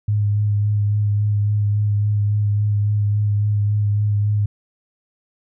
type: tone with vibrato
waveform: sine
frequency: 103.83 Hz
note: G#2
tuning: in tune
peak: -15 dBFS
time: 0.08-4.46 s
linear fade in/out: 5 ms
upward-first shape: sine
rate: 3.6 Hz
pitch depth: 18 cents each way
effects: none